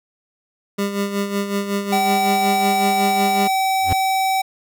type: tone with tremolo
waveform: 25% pulse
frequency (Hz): 200.6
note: G3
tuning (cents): +40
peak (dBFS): -14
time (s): 0.78-3.48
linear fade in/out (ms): 10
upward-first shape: sine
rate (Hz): 5.4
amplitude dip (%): 60
type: tone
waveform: square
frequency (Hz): 766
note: G5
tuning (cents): -40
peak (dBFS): -17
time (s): 1.92-4.42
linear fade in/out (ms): 10
type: tone with exponential growth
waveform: 45% pulse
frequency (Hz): 89.1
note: F2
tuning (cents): +35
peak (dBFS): -15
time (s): 3.81-3.93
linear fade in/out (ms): 5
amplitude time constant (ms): 24
effects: none